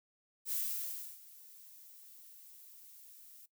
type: noise with ADSR envelope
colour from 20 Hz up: violet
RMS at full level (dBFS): -35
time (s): 0.45-3.46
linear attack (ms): 70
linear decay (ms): 660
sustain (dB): -21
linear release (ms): 6
effects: noise-tail reverb RT60 0.1 s tail -17 dB re dry